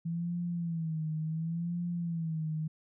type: tone with vibrato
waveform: sine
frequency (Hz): 164.81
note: E3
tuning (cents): 0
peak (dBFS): -31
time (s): 0.05-2.68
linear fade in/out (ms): 10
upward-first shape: sine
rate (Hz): 0.7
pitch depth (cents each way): 94
effects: none